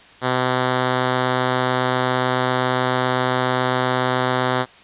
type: tone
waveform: 5% pulse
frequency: 127.3 Hz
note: C3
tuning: 47 cents flat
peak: -6 dBFS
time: 0.21-4.66 s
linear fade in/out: 50 ms
effects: white hiss -46 dBFS RMS until 4.83 s + resampled to 8000 Hz